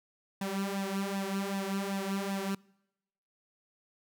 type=tone with flanger; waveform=sawtooth; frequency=196 Hz; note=G3; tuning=in tune; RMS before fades=-34 dBFS; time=0.41-2.55 s; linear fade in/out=5 ms; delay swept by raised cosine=1.1 to 4.4 ms; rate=2.6 Hz; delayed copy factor=+0.7; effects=noise-tail reverb RT60 0.9 s tail -26 dB re dry